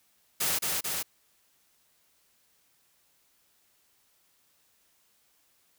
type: noise with echo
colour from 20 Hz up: white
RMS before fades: -28 dBFS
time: 0.4-0.59 s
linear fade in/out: 10 ms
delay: 220 ms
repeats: 2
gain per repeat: -2 dB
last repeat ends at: 1.03 s
effects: white hiss -68 dBFS RMS until 5.78 s